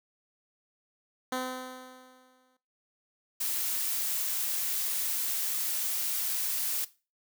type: tone with exponential decay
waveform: 10% pulse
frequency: 255.9 Hz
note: C4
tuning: 38 cents flat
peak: -21 dBFS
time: 1.32-2.57 s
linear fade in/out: 5 ms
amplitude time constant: 270 ms
type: noise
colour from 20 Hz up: blue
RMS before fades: -31 dBFS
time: 3.4-6.85 s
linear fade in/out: 10 ms
effects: noise-tail reverb RT60 0.3 s tail -17 dB re dry